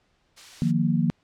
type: noise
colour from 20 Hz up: blue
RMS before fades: -38 dBFS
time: 0.36-0.72 s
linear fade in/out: 20 ms
type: chord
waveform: sine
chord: Eb suspended second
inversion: none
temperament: equal with one note detuned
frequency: 155.56 / 176.85 / 233.1 Hz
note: Eb3 / F3 / Bb3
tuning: 0 / +22 / 0 cents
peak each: -24 dBFS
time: 0.62-1.1 s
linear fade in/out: 0 ms
effects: pink hiss -67 dBFS RMS until 1.23 s + low-pass 5000 Hz 12 dB/octave